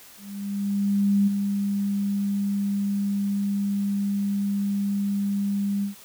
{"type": "tone with ADSR envelope", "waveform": "sine", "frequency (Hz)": 200.5, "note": "G3", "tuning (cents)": 39, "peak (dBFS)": -16, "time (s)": [0.17, 5.95], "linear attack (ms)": 1100, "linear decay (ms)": 17, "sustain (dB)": -6, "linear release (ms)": 120, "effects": ["white hiss -48 dBFS RMS until 6.04 s"]}